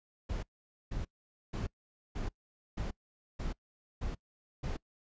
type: noise bursts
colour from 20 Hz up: brown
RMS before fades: -36 dBFS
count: 8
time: 0.29-4.77 s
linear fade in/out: 10 ms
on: 140 ms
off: 480 ms
effects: noise-tail reverb RT60 0.1 s tail -23 dB re dry + resampled to 16000 Hz